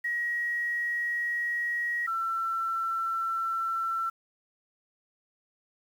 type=tone pair in turn; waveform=sine; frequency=1900 / 1343.5 Hz; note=A#6 / E6; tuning=+33 / +33 cents; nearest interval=tritone; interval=600 cents; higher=first; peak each=-27 dBFS; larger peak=neither; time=0.04-2.07 / 2.07-4.1 s; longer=neither; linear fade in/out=10 ms; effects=9-bit